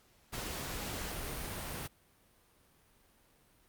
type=noise; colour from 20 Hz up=pink; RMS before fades=-40 dBFS; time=0.32-1.88 s; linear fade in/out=20 ms; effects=pink hiss -67 dBFS RMS until 3.68 s + Opus 48 kbps